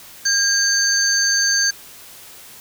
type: tone cluster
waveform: sine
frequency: 1617 / 4568 / 6290 Hz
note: G#6 / D8 / G8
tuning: -47 / -49 / +5 cents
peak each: -19 dBFS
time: 0.25-1.71 s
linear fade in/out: 10 ms
effects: white hiss -41 dBFS RMS until 2.6 s